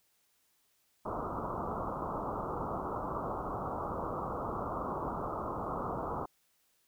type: low-pass noise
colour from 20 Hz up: white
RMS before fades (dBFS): -37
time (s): 1.05-6.26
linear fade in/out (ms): 10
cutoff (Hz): 1300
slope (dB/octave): 96
effects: white hiss -73 dBFS RMS until 6.87 s